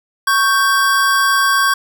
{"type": "tone pair together", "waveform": "square", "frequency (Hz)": [1108.7, 1567.9], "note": ["C#6", "G6"], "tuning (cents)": [0, 0], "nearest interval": "tritone", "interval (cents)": 600, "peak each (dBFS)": -15, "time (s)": [0.27, 1.74], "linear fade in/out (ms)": 5, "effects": []}